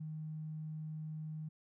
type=tone with tanh clipping; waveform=triangle; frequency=155.56 Hz; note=D#3; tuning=in tune; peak=-40 dBFS; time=0-1.49 s; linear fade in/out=10 ms; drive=3 dB; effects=none